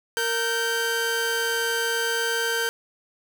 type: tone pair together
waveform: sawtooth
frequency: 462.2 / 1554.6 Hz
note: A#4 / G6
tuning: -15 / -15 cents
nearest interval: octave + major sixth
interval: 2100 cents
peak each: -23 / -21 dBFS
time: 0.17-2.69 s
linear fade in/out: 0 ms
effects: none